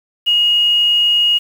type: tone with quantisation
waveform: sine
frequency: 2874 Hz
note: F7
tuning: 49 cents sharp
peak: -10 dBFS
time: 0.26-1.39 s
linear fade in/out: 20 ms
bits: 6
effects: none